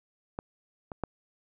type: clicks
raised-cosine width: 1 ms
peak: -20 / -24 / -16 dBFS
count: 3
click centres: 0.389 / 0.918 / 1.037 s
effects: none